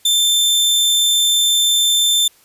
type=tone; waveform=sawtooth; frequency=3557 Hz; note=A7; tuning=18 cents sharp; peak=-9 dBFS; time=0.05-2.28 s; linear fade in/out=5 ms; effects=white hiss -52 dBFS RMS until 2.44 s + resampled to 32000 Hz